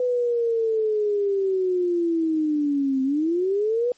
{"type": "linear two-way sweep", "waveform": "sine", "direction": "down then up", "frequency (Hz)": [501, 261.2, 497.5], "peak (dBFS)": -19, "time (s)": [0, 3.92], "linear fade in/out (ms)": 2, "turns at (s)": 3.03, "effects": ["white hiss -59 dBFS RMS until 3.97 s", "MP3 32 kbps"]}